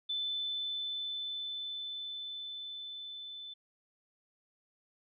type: tone with level ramp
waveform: sine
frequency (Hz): 3517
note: A7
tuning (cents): -1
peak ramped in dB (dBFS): -32 to -43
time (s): 0.09-3.54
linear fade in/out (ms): 10
effects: none